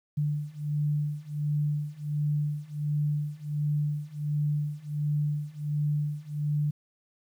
sine beating tone pair, 147.4 / 148.8 Hz, D3 / D3, +7 / +23 cents, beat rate 1.4 Hz, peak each -30 / -29 dBFS, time 0.17-6.71 s, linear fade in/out 10 ms, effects 10-bit

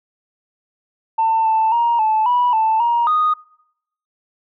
sine tone with pitch steps, 895 / 884 / 940 / 871 / 978 / 882 / 944 / 1239 Hz, A5 / A5 / A#5 / A5 / B5 / A5 / A#5 / D#6, +29 / +8 / +14 / -18 / -17 / +4 / +22 / -8 cents, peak -12 dBFS, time 1.18-3.34 s, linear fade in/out 10 ms, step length 270 ms, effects noise-tail reverb RT60 0.8 s tail -24 dB re dry + tanh soft clip ceiling -9 dBFS

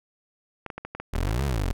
clicks, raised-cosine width 0.5 ms, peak -19 dBFS, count 11, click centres 0.663 / 0.702 / 0.78 / 0.85 / 0.95 / 1 / 1.152 / 1.23 / 1.28 / 1.31 / 1.394 s
25% pulse exponential two-way sweep, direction up then down, 36.71 to 73.42 to 38.13 Hz, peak -20 dBFS, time 1.13-1.73 s, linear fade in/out 10 ms, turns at 1.45 s
effects none

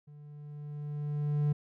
triangle tone with level ramp, 147.4 Hz, D3, 7 cents sharp, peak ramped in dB -47 to -22 dBFS, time 0.07-1.53 s, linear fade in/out 10 ms, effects none

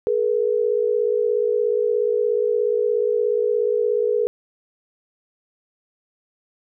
sine tone pair together, 423.9 / 480.8 Hz, G#4 / B4, +35 / -46 cents, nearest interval major second, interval 219 cents, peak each -20 dBFS, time 0.07-4.27 s, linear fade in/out 0 ms, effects none

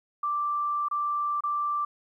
sine tone with dropouts, 1174.7 Hz, D6, in tune, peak -25 dBFS, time 0.23-1.85 s, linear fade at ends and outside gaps 5 ms, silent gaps 0.885-0.911 / 1.407-1.436 s, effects 11-bit

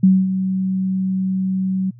sine tone with ADSR envelope, 188.7 Hz, F#3, 34 cents sharp, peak -7 dBFS, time 0.03-1.91 s, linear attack 8 ms, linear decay 230 ms, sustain -10 dB, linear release 15 ms, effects added 120 Hz sine -40 dBFS peak until 1.99 s

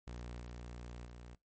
sawtooth tone with level steps, 59.9 Hz, A#1, 48 cents sharp, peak -40 / -42 / -46 dBFS, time 0.07-1.35 s, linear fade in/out 5 ms, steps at 0.4 / 1.05 s, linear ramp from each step 10 ms, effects noise-tail reverb RT60 0.2 s tail -23 dB re dry + MP3 32 kbps

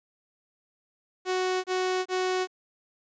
sawtooth tone bursts, 370 Hz, F#4, in tune, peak -21 dBFS, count 3, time 1.25-2.474 s, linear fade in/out 50 ms, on 390 ms, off 27 ms, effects resampled to 16000 Hz + 10-bit

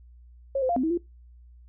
sine tone with pitch steps, 545 / 515 / 695 / 257.4 / 321.6 / 344.9 Hz, C#5 / C5 / F5 / C4 / E4 / F4, -29 / -28 / -9 / -28 / -43 / -22 cents, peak -22 dBFS, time 0.55-0.976 s, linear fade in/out 5 ms, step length 71 ms, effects noise-tail reverb RT60 0.2 s tail -21 dB re dry + added 60 Hz sine -48 dBFS peak until 1.68 s

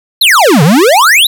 square exponential two-way sweep, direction down then up, 4344 to 135.5 to 4055 Hz, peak -4 dBFS, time 0.21-1.27 s, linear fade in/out 5 ms, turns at 0.63 s, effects none

